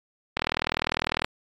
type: click train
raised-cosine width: 0.3 ms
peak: -7 dBFS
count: 36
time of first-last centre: 0.37-1.245 s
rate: 40 Hz
effects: AAC 64 kbps